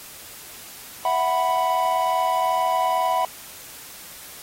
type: chord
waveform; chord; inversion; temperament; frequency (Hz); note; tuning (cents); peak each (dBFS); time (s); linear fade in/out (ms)
triangle; E suspended second; none; just; 659.3 / 741.7 / 988.9; E5 / F#5 / B5; 0 / +4 / +2; -24 / -21 / -20; 1.05-3.25; 2
effects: white hiss -41 dBFS RMS until 4.42 s + AAC 48 kbps